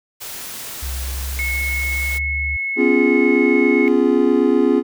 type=noise; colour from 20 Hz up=white; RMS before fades=-31 dBFS; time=0.2-2.19 s; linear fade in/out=20 ms
type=tone with pitch glide; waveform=sine; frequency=65.41 to 70.51 Hz; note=C2 to C#2; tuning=0 to +30 cents; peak=-23 dBFS; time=0.82-2.57 s; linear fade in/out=10 ms; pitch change=+130 cents; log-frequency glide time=1.01-1.91 s
type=tone; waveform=sine; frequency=2186 Hz; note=C#7; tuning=25 cents flat; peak=-20 dBFS; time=1.39-3.88 s; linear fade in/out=0 ms
type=chord; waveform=triangle; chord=C# dominant seventh; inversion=third; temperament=just; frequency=249.5 / 277.2 / 346.5 / 415.8 Hz; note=B3 / C#4 / E#4 / G#4; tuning=+18 / 0 / -14 / +2 cents; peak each=-16 dBFS; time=2.76-4.83 s; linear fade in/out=50 ms
effects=none